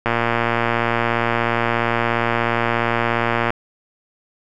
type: click train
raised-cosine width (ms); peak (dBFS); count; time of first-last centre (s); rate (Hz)
0.5; -3; 404; 0.06-3.504; 117
effects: none